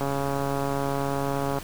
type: click train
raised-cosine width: 1 ms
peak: -14 dBFS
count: 220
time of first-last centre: 0.01-1.586 s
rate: 139 Hz
effects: pink hiss -40 dBFS RMS until 1.63 s